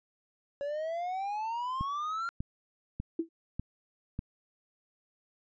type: exponential sweep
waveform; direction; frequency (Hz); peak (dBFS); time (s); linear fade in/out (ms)
triangle; up; 560 to 1396.9; -30; 0.61-2.29; 0
type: click train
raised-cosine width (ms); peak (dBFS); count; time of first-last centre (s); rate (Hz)
5; -22; 5; 1.81-4.191; 1.68
type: tone with exponential decay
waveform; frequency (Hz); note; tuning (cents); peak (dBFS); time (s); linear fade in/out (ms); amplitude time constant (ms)
sine; 329.6; E4; 0; -24; 3.19-3.29; 5; 20
effects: resampled to 16000 Hz